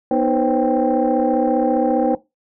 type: tone cluster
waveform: sine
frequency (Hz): 244.7 / 309.8 / 501 / 536 / 785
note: B3 / D#4 / B4 / C5 / G5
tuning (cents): -16 / -7 / +25 / +42 / +2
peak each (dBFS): -20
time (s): 0.11-2.15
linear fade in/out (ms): 2
effects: noise-tail reverb RT60 0.2 s tail -18 dB re dry + tanh soft clip ceiling -7 dBFS